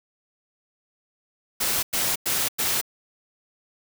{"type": "noise bursts", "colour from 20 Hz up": "white", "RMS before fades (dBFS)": -24, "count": 4, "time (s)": [1.6, 2.814], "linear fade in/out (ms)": 10, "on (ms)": 230, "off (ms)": 98, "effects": []}